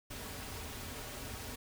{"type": "noise with comb filter", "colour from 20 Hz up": "pink", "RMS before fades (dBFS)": -44, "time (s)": [0.1, 1.56], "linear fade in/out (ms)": 10, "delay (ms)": 5.8, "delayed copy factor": -0.55, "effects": []}